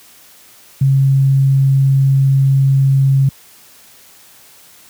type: tone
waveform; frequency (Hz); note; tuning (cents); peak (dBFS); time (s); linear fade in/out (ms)
sine; 135.8; C#3; -35; -8; 0.81-3.29; 5
effects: white hiss -44 dBFS RMS until 4.89 s + high-pass 60 Hz 12 dB/octave